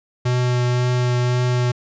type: tone with vibrato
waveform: square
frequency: 123.8 Hz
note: B2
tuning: 5 cents sharp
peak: -17 dBFS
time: 0.25-1.72 s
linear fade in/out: 10 ms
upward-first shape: triangle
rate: 1.9 Hz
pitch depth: 12 cents each way
effects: resampled to 16000 Hz